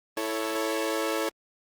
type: chord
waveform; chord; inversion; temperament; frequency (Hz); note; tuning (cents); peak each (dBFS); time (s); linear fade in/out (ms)
sawtooth; A major; second; equal; 329.6 / 440 / 554.4; E4 / A4 / C#5; 0 / 0 / 0; -27; 0.17-1.29; 2
effects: Opus 24 kbps